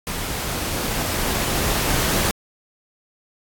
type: noise with level ramp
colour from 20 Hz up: pink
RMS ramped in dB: -27 to -20 dBFS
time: 0.07-2.31 s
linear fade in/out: 0 ms
effects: AAC 64 kbps